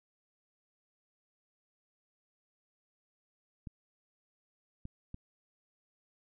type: clicks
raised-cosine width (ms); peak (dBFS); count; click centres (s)
5; -30; 3; 3.672 / 4.854 / 5.144
effects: none